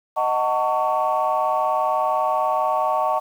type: chord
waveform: sine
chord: D# half-diminished seventh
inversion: none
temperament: just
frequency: 622.3 / 746.7 / 896 / 1120.1 Hz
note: D#5 / F#5 / A5 / C#6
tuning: 0 / +16 / +31 / +18 cents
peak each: -23 dBFS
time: 0.16-3.2 s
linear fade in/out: 20 ms
effects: tanh soft clip ceiling -10 dBFS + 8-bit